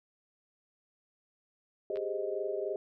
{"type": "chord", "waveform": "sine", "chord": "Ab major seventh", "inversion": "third", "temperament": "equal", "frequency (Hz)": [392, 415.3, 523.3, 622.3], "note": ["G4", "Ab4", "C5", "Eb5"], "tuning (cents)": [0, 0, 0, 0], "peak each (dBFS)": [-36, -37, -40, -37], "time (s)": [1.9, 2.76], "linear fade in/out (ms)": 2}
{"type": "clicks", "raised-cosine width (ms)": 0.3, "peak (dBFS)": -33, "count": 2, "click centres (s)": [1.958, 1.971]}
{"effects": []}